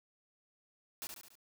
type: noise with echo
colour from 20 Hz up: white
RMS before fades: -42 dBFS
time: 1.02-1.07 s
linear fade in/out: 0 ms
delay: 71 ms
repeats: 4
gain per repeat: -5 dB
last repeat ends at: 1.354 s
effects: none